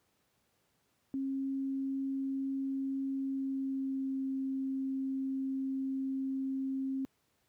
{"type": "tone with pitch glide", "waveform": "sine", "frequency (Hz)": [270.2, 267.3], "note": ["C#4", "C4"], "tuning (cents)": [-44, 37], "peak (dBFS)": -32, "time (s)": [1.14, 7.05], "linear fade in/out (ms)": 0, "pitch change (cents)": -19, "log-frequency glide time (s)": [3.12, 4.25], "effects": ["pink hiss -75 dBFS RMS until 7.48 s", "high-pass 80 Hz 12 dB/octave"]}